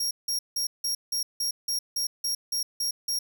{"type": "tone bursts", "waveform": "sawtooth", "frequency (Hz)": 5590, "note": "F8", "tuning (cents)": 1, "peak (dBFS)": -23, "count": 12, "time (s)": [0, 3.19], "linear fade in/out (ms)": 5, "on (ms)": 110, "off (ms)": 170, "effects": []}